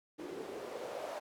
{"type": "noise with band-pass filter sweep", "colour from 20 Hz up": "white", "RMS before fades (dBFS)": -43, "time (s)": [0.18, 1.2], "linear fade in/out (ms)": 20, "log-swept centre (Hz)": [330, 660], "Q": 3.8, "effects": []}